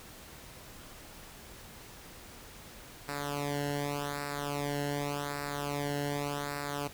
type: tone with flanger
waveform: sawtooth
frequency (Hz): 143.8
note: D3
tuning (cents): -36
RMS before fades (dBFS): -35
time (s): 3.08-6.88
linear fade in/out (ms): 10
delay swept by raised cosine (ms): 0.31 to 0.84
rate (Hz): 0.86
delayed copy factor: -1
effects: pink hiss -50 dBFS RMS until 6.93 s